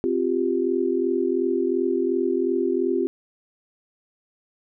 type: chord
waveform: sine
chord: C suspended fourth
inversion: none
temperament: equal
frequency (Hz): 261.6 / 349.2 / 392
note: C4 / F4 / G4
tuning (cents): 0 / 0 / 0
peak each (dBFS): -26 / -23 / -24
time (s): 0.04-3.07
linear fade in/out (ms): 0
effects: none